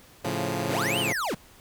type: chord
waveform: 10% pulse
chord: A augmented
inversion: none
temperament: equal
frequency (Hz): 110 / 138.59 / 174.61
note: A2 / C#3 / E#3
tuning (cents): 0 / 0 / 0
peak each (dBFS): -23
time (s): 0.24-1.13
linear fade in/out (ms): 10
type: linear two-way sweep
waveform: square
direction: up then down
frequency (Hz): 49 to 3149 to 107.2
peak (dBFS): -27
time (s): 0.69-1.35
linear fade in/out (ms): 10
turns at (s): 0.99
effects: pink hiss -53 dBFS RMS until 1.6 s